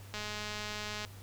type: click train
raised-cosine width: 0.2 ms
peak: -22 dBFS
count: 192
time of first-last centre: 0.14-1.05 s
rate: 210 Hz
effects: added 99 Hz sine -48 dBFS peak until 1.22 s + pink hiss -55 dBFS RMS until 1.22 s